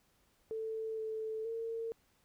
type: tone with pitch steps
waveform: sine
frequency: 442.9 / 439.1 / 455.1 Hz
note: A4 / A4 / A#4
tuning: +11 / -4 / -42 cents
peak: -36 dBFS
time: 0.51-1.92 s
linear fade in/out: 0 ms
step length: 470 ms
effects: pink hiss -72 dBFS RMS until 2.24 s